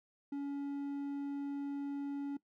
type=tone; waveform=triangle; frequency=282 Hz; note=C#4; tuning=30 cents sharp; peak=-34 dBFS; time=0.32-2.37 s; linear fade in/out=5 ms; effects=noise-tail reverb RT60 0.1 s tail -19 dB re dry